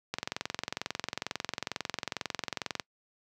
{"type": "click train", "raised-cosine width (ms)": 0.2, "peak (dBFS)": -14, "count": 60, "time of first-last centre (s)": [0.14, 2.798], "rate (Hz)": 22.2, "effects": ["noise-tail reverb RT60 0.1 s tail -25 dB re dry", "high-pass 100 Hz 12 dB/octave"]}